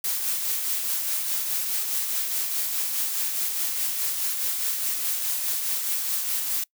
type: noise with tremolo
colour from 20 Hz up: blue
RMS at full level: -25 dBFS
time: 0.04-6.64 s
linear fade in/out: 5 ms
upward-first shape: triangle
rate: 4.8 Hz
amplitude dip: 40%
effects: noise-tail reverb RT60 0.1 s tail -24 dB re dry